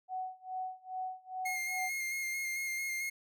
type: tone with tremolo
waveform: sine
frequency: 746 Hz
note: F#5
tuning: 14 cents sharp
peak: -34 dBFS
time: 0.08-1.9 s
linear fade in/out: 50 ms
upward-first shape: sine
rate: 2.4 Hz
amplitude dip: 95%
type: tone with vibrato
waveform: 45% pulse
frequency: 2132 Hz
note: C7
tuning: 32 cents sharp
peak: -34 dBFS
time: 1.45-3.1 s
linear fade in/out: 10 ms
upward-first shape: square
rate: 4.5 Hz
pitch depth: 17 cents each way
effects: none